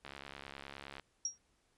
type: click train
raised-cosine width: 0.3 ms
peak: -30 dBFS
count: 67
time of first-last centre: 0.05-0.997 s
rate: 69.7 Hz
type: tone with exponential decay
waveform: sine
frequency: 5650 Hz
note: F8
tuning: 19 cents sharp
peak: -30 dBFS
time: 1.25-1.38 s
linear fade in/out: 2 ms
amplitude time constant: 27 ms
effects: pink hiss -75 dBFS RMS until 1.77 s + resampled to 24000 Hz